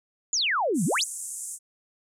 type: exponential two-way sweep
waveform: sine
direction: down then up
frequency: 7340 to 146.83 to 7340 Hz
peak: -22 dBFS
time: 0.33-1.04 s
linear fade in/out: 2 ms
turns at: 0.85 s
type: band-pass noise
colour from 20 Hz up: white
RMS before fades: -36 dBFS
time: 0.74-1.59 s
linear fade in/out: 50 ms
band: 7000 to 10000 Hz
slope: 48 dB/octave
effects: none